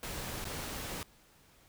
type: noise with dropouts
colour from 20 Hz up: pink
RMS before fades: -40 dBFS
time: 0.03-1.03 s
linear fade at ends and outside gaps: 1 ms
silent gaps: 0.443-0.452 s
effects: pink hiss -63 dBFS RMS until 1.68 s